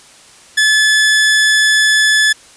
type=tone; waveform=sawtooth; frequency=1726 Hz; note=A6; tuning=34 cents flat; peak=-5 dBFS; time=0.57-2.33 s; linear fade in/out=10 ms; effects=white hiss -42 dBFS RMS until 2.56 s + resampled to 22050 Hz